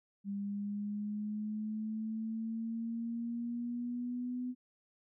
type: exponential sweep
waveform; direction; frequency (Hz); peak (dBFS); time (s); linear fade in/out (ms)
sine; up; 199.3 to 251; -35; 0.24-4.55; 50
effects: none